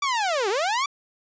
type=linear two-way sweep; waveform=sawtooth; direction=down then up; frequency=1174.7 to 367.9 to 1174.7 Hz; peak=-18 dBFS; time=0.02-0.86 s; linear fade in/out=5 ms; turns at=0.49 s; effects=resampled to 16000 Hz